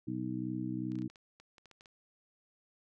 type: harmonic tone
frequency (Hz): 62.6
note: B1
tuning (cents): +24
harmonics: 2 / 3 / 4 / 5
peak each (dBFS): -41 / -41 / -40 / -38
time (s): 0.07-1.08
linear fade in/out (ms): 10
type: clicks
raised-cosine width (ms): 0.2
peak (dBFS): -39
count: 12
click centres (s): 0.919 / 0.955 / 0.988 / 1.02 / 1.1 / 1.158 / 1.4 / 1.582 / 1.657 / 1.713 / 1.809 / 1.858
effects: none